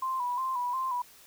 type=tone with vibrato; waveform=sine; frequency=1012 Hz; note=B5; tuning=42 cents sharp; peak=-28 dBFS; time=0.02-1.02 s; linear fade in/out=5 ms; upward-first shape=square; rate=2.8 Hz; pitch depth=57 cents each way; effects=white hiss -55 dBFS RMS until 1.26 s